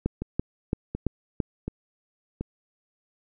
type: two click trains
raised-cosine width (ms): 3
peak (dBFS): -11 / -17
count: 5 / 4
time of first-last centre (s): 0.06-1.402 / 0.22-2.41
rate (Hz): 2.98 / 1.37
effects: none